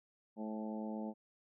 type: harmonic tone with a mistuned harmonic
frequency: 108.4 Hz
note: A2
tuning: 25 cents flat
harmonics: 2 / 3 / 4 / 5 / 6 / 7 / 8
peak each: -40 / -48 / -51 / -49 / -52 / -53 / -52 dBFS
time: 0.36-1.14 s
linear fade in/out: 50 ms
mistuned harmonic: 7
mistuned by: +30 cents
effects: none